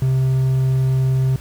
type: tone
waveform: triangle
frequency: 131.3 Hz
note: C3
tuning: 6 cents sharp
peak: -12 dBFS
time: 0.02-1.36 s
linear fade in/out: 2 ms
effects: added 66 Hz sine -37 dBFS peak until 1.4 s + pink hiss -43 dBFS RMS until 1.4 s